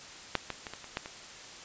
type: clicks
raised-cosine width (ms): 0.3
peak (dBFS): -10 / -18 / -22 / -24 / -28 / -15 / -24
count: 7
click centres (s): 0.353 / 0.503 / 0.668 / 0.736 / 0.843 / 0.971 / 1.059
effects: white hiss -47 dBFS RMS until 1.64 s + resampled to 16000 Hz